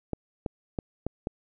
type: clicks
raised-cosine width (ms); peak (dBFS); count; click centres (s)
2; -16; 5; 0.133 / 0.462 / 0.788 / 1.066 / 1.271
effects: none